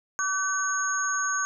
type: tone cluster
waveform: sine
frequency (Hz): 1151 / 1520 / 6560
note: D6 / F#6 / G#8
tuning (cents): -35 / +46 / -22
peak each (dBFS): -29 / -28 / -29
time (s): 0.19-1.45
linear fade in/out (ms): 0
effects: none